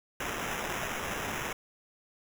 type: noise with sample-and-hold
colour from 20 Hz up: white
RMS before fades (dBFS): -35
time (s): 0.2-1.53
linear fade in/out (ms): 5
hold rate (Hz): 4410
effects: none